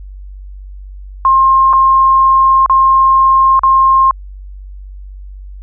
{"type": "tone with dropouts", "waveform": "sine", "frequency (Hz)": 1064, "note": "C6", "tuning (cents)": 29, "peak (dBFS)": -5, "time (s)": [1.25, 4.11], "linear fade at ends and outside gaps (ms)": 1, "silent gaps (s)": [[1.73, 1.734], [2.661, 2.697], [3.593, 3.634]], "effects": ["added 48 Hz sine -27 dBFS peak until 5.62 s"]}